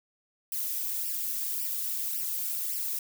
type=noise with flanger; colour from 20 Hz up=violet; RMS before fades=-32 dBFS; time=0.52-2.99 s; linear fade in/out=2 ms; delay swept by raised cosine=0.37 to 2.67 ms; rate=1.8 Hz; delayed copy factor=+0.95; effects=none